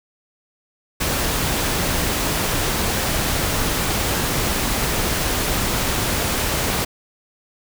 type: noise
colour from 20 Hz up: pink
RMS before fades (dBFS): -21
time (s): 1-6.85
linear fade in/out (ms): 10
effects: none